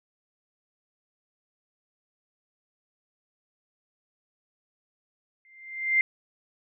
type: tone with exponential growth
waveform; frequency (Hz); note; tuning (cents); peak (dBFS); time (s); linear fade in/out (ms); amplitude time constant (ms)
sine; 2093; C7; 0; -16; 5.45-6.01; 1; 120
effects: none